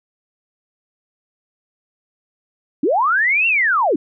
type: linear two-way sweep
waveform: sine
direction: up then down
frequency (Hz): 248 to 2770 to 248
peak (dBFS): -13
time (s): 2.83-3.96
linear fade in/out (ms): 5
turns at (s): 3.47
effects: none